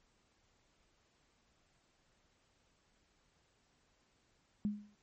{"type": "tone with exponential decay", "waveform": "sine", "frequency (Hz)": 207.7, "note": "G#3", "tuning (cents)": 0, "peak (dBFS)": -29, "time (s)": [4.65, 4.95], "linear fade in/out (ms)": 0, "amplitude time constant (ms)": 65, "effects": ["pink hiss -74 dBFS RMS until 5.02 s", "MP3 32 kbps"]}